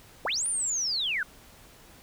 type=linear two-way sweep; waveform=sine; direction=up then down; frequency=358.7 to 9600 to 1407 Hz; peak=-26 dBFS; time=0.25-1.23 s; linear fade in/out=2 ms; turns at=0.47 s
type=click; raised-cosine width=0.2 ms; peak=-31 dBFS; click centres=0.46 s
effects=pink hiss -53 dBFS RMS until 2.02 s